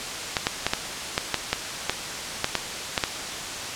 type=clicks; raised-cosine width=0.2 ms; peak=-3 dBFS; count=12; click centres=0.368 / 0.469 / 0.666 / 0.735 / 1.179 / 1.343 / 1.53 / 1.896 / 2.444 / 2.553 / 2.978 / 3.038 s; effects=white hiss -31 dBFS RMS until 3.75 s + low-pass 7000 Hz 12 dB/octave